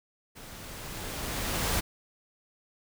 pink noise with level ramp, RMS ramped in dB -47 to -27 dBFS, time 0.35-1.81 s, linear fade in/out 20 ms, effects none

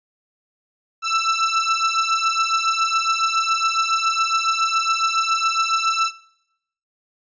sawtooth beating tone pair, 1325 / 1332.2 Hz, E6 / E6, +9 / +18 cents, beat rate 7.2 Hz, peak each -17 dBFS, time 1.02-6.12 s, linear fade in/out 50 ms, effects noise-tail reverb RT60 0.8 s tail -20 dB re dry + resampled to 16000 Hz

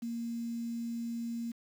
sine tone with quantisation, 233.1 Hz, A#3, in tune, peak -34 dBFS, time 0.02-1.52 s, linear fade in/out 10 ms, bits 9, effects none

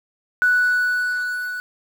triangle tone with level ramp, 1480 Hz, F#6, in tune, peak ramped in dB -9 to -24 dBFS, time 0.42-1.6 s, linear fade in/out 0 ms, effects tanh soft clip ceiling -11 dBFS + 7-bit

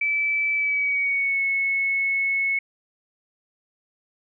sine tone with pitch glide, 2312 to 2197 Hz, D7 to C#7, -28 to -16 cents, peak -20 dBFS, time 0.01-2.59 s, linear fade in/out 5 ms, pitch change -88 cents, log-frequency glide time 0.54-1.42 s, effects none

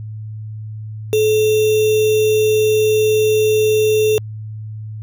sine tone with sample-and-hold, 430.9 Hz, A4, 36 cents flat, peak -11 dBFS, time 1.13-4.18 s, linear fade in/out 0 ms, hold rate 3150 Hz, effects added 108 Hz sine -26 dBFS peak until 5.02 s

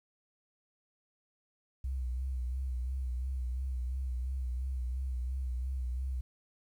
sine tone with vibrato, 63.6 Hz, C2, 48 cents flat, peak -32 dBFS, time 1.84-6.21 s, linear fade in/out 5 ms, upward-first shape sine, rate 2.9 Hz, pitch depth 66 cents each way, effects 11-bit

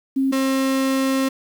sine / 35% pulse tone pair in turn, 268.4 / 266.9 Hz, C4 / C4, +44 / +35 cents, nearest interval unison, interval 9 cents, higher first, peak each -16 dBFS, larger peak neither, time 0.16-0.32 / 0.32-1.29 s, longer second, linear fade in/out 10 ms, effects 8-bit

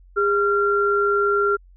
sine tone pair together, 405.7 / 1377.3 Hz, G#4 / F6, -41 / -24 cents, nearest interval octave + major sixth, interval 2117 cents, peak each -19 dBFS, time 0.16-1.57 s, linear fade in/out 20 ms, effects added 45 Hz sine -46 dBFS peak until 1.76 s

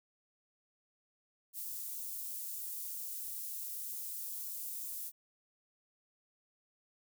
white high-pass noise, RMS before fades -42 dBFS, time 1.53-5.12 s, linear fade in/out 50 ms, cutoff 9900 Hz, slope 12 dB/octave, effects none

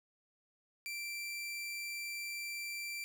sawtooth tone, 2349 Hz, D7, in tune, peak -36 dBFS, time 0.86-3.04 s, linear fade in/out 0 ms, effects none

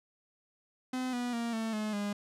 45% pulse tone with pitch steps, 255.4 / 244.3 / 233.7 / 223.5 / 213.8 / 204.5 Hz, C4 / B3 / A#3 / A3 / A3 / G#3, -42 / -19 / +5 / +27 / -49 / -26 cents, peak -32 dBFS, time 0.93-2.13 s, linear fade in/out 5 ms, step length 200 ms, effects low-pass 10000 Hz 12 dB/octave

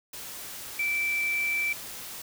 sine tone in noise, 2331 Hz, D7, 14 cents flat, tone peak -25 dBFS, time 0.79-1.73 s, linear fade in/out 5 ms, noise white, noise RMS -40 dBFS, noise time 0.13-2.22 s, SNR +12 dB, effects none

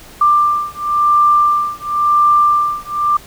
sine beating tone pair, 1185 / 1185.95 Hz, D6 / D6, +15 / +17 cents, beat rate 0.95 Hz, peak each -13 dBFS, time 0.21-3.17 s, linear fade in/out 5 ms, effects pink hiss -39 dBFS RMS until 3.26 s

